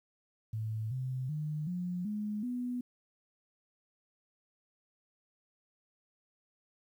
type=tone with pitch steps; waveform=sine; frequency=109.9 / 129.19 / 151.87 / 178.53 / 209.9 / 246.7 Hz; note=A2 / C3 / D#3 / F3 / G#3 / B3; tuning=-2 / -22 / -42 / +38 / +19 / -2 cents; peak=-33 dBFS; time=0.53-2.81 s; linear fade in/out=5 ms; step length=380 ms; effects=11-bit